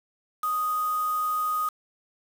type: tone with quantisation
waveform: sine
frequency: 1244.5 Hz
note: D#6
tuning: in tune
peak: -24 dBFS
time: 0.43-1.69 s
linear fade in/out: 5 ms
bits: 6
effects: none